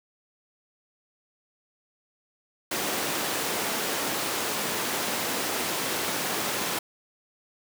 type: high-pass noise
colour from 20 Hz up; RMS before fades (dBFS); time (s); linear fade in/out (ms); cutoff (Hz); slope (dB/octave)
pink; -29; 2.71-6.79; 5; 270; 12
effects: none